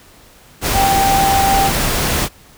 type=tone in noise; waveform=sine; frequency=784 Hz; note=G5; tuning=in tune; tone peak=-12 dBFS; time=0.73-1.71 s; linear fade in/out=50 ms; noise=pink; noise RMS=-17 dBFS; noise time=0.61-2.29 s; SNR=+2 dB; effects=pink hiss -45 dBFS RMS until 2.57 s